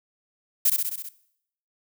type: noise with echo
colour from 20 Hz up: violet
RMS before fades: -19 dBFS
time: 0.65-0.7 s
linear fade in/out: 5 ms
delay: 65 ms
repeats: 6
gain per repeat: -3 dB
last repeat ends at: 1.09 s
effects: noise-tail reverb RT60 0.7 s tail -18 dB re dry